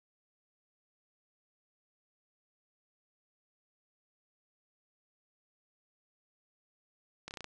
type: slowing click train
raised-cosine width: 0.2 ms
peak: -25 dBFS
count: 6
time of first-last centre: 7.28-7.443 s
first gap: 29 ms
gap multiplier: 1.06
effects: resampled to 24000 Hz + 9-bit